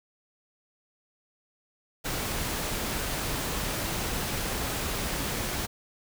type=noise; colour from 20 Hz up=pink; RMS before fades=-31 dBFS; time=2.04-5.67 s; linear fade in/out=20 ms; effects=none